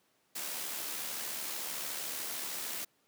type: noise with amplitude modulation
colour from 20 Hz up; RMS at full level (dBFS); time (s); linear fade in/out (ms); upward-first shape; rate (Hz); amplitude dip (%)
white; -37; 0.35-2.85; 10; sine; 73.5; 35
effects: pink hiss -72 dBFS RMS until 3.07 s + high-pass 200 Hz 12 dB/octave